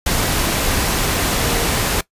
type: tone in noise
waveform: sine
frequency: 466.2 Hz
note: A#4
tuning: in tune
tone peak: -26 dBFS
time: 1.44-1.66 s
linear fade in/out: 5 ms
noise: pink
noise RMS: -18 dBFS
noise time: 0.06-2.01 s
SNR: -11 dB
effects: noise-tail reverb RT60 0.1 s tail -19 dB re dry + resampled to 32000 Hz